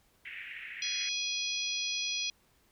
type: band-pass noise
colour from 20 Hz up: pink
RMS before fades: -44 dBFS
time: 0.25-1.09 s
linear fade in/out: 2 ms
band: 1800 to 2600 Hz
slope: 48 dB/octave
type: harmonic tone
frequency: 830.6 Hz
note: G#5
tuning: in tune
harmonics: 3 / 4 / 5 / 6 / 7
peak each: -37 / -36 / -39 / -40 / -39 dBFS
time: 0.82-2.3 s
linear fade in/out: 2 ms
effects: pink hiss -68 dBFS RMS until 2.71 s